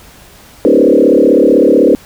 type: tone with frequency modulation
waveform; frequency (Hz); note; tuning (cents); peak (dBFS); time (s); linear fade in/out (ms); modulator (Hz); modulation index
sine; 392; G4; 0; -4; 0.65-1.95; 0; 35.9; 3.9
effects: pink hiss -39 dBFS RMS until 2.05 s